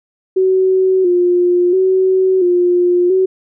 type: tone with vibrato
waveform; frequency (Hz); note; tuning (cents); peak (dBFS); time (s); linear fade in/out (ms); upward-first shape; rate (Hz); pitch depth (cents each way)
sine; 365.3; F#4; -22; -9; 0.36-3.26; 10; square; 0.73; 51
effects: none